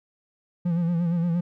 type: tone with vibrato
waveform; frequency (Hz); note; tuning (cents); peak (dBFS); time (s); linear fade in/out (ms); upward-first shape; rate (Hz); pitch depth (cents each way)
triangle; 170.9; F3; -37; -19; 0.65-1.41; 10; sine; 8.6; 61
effects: none